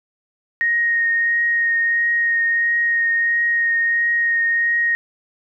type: tone with vibrato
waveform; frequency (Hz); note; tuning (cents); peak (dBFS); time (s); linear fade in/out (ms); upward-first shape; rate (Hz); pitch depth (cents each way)
sine; 1864.7; A#6; 0; -15; 0.61-4.95; 0; triangle; 1.5; 14
effects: none